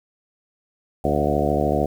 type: harmonic tone with a mistuned harmonic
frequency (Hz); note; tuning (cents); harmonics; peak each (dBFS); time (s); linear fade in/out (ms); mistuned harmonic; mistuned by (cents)
73.42; D2; 0; 1 / 2 / 3 / 4 / 5 / 6 / 7 / 8 / 9 / 10; -27 / -27 / -27 / -27 / -27 / -27 / -27 / -27 / -27 / -27; 1.04-1.86; 5; 9; +23
effects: 8-bit